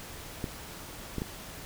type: clicks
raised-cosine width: 3 ms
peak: -19 dBFS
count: 3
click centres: 0.442 / 1.183 / 1.219 s
effects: pink hiss -44 dBFS RMS until 1.65 s